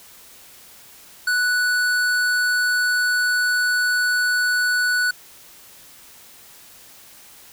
sine tone with hard clipping, 1480 Hz, F#6, in tune, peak -19 dBFS, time 1.27-5.11 s, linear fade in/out 5 ms, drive 14 dB, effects white hiss -46 dBFS RMS until 7.52 s

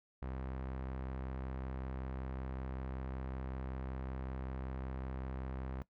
sawtooth tone with low-pass filter, 65.3 Hz, C2, 3 cents flat, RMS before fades -42 dBFS, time 0.22-5.82 s, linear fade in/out 0 ms, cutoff 1600 Hz, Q 0.86, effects noise-tail reverb RT60 0.1 s tail -19 dB re dry

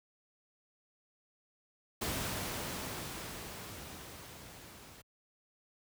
pink noise with level ramp, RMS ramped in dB -35 to -54 dBFS, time 2.01-5.02 s, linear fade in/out 10 ms, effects high-pass 60 Hz 12 dB/octave

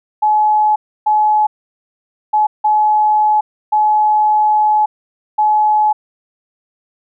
sine tone bursts at uneven times, 851 Hz, G#5, 42 cents sharp, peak -9 dBFS, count 6, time 0.22-0.76 / 1.06-1.47 / 2.33-2.47 / 2.64-3.41 / 3.72-4.86 / 5.38-5.93 s, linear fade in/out 10 ms, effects none

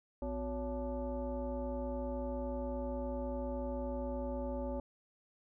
sine tone with frequency modulation, 253.2 Hz, B3, 43 cents sharp, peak -35 dBFS, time 0.22-4.8 s, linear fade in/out 2 ms, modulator 310 Hz, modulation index 1.5, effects none

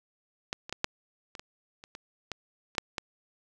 clicks, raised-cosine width 0.2 ms, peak -14 / -23 / -15 / -8 / -25 / -24 / -29 / -25 / -17 / -29 / -6 / -14 dBFS, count 12, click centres 0.529 / 0.695 / 0.726 / 0.844 / 1.352 / 1.395 / 1.839 / 1.951 / 2.317 / 2.751 / 2.782 / 2.982 s, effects none

